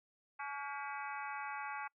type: harmonic tone with a mistuned harmonic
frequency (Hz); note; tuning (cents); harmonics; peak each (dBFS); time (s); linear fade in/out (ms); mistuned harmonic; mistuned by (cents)
283; C#4; +36; 3 / 4 / 5 / 6 / 7 / 8 / 9; -44 / -46 / -48 / -50 / -51 / -52 / -53; 0.39-1.88; 10; 6; -98
effects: noise-tail reverb RT60 0.1 s tail -25 dB re dry